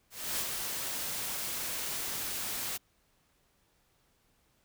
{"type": "noise with ADSR envelope", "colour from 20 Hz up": "white", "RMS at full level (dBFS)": -32, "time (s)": [0.1, 2.78], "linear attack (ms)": 290, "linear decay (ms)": 62, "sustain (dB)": -4, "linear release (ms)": 17, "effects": ["pink hiss -71 dBFS RMS until 4.64 s"]}